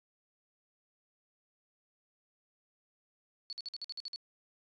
sine tone bursts, 4435 Hz, C#8, in tune, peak -38 dBFS, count 9, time 3.5-4.16 s, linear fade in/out 0 ms, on 28 ms, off 51 ms, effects resampled to 22050 Hz

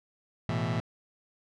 sawtooth chord, A suspended second, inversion none, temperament just, 110 / 123.75 / 165 Hz, A2 / B2 / E3, 0 / +4 / +2 cents, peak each -28 dBFS, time 0.49-0.8 s, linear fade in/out 0 ms, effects low-pass 4000 Hz 12 dB/octave

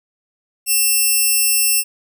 5% pulse tone, 2700 Hz, E7, 41 cents sharp, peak -4 dBFS, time 0.66-1.84 s, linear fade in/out 50 ms, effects none

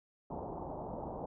white low-pass noise, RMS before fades -42 dBFS, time 0.3-1.26 s, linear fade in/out 5 ms, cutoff 920 Hz, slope 48 dB/octave, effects none

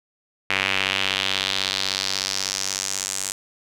sawtooth tone with band-pass filter sweep, 96.3 Hz, G2, 30 cents flat, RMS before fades -25 dBFS, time 0.5-3.32 s, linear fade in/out 0 ms, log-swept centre 2400 to 7800 Hz, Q 2.5, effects none

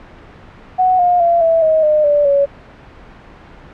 sine tone with pitch steps, 740 / 711.5 / 684.1 / 657.7 / 632.4 / 608.1 / 584.6 / 562.1 Hz, F#5 / F5 / F5 / E5 / D#5 / D#5 / D5 / C#5, 0 / +32 / -36 / -4 / +28 / -40 / -8 / +24 cents, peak -9 dBFS, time 0.78-2.46 s, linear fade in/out 20 ms, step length 210 ms, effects pink hiss -39 dBFS RMS until 3.73 s + low-pass 2000 Hz 12 dB/octave

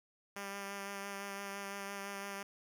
5% pulse tone with vibrato, 198.8 Hz, G3, 25 cents sharp, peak -30 dBFS, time 0.36-2.43 s, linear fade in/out 5 ms, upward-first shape sine, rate 5.9 Hz, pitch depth 15 cents each way, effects none

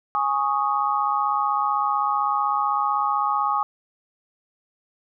sine chord, Ab suspended fourth, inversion none, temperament equal, 830.6 / 1108.7 / 1244.5 Hz, Ab5 / Db6 / Eb6, 0 / 0 / 0 cents, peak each -24 dBFS, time 0.15-3.63 s, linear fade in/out 0 ms, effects none

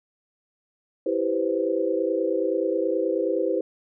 sine chord, C major seventh, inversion first, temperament equal, 329.6 / 392 / 493.9 / 523.3 Hz, E4 / G4 / B4 / C5, 0 / 0 / 0 / 0 cents, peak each -27 dBFS, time 1.06-3.61 s, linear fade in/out 5 ms, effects none

